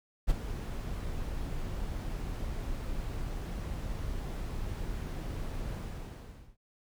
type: noise with ADSR envelope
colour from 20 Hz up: brown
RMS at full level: -26 dBFS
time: 0.27-6.57 s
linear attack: 32 ms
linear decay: 20 ms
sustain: -10 dB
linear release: 810 ms
effects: none